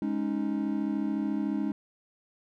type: chord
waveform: triangle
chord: Ab suspended fourth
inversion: none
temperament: equal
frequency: 207.7 / 277.2 / 311.1 Hz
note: Ab3 / Db4 / Eb4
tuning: 0 / 0 / 0 cents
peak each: -29 / -30 / -30 dBFS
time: 0.02-1.72 s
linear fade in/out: 2 ms
effects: none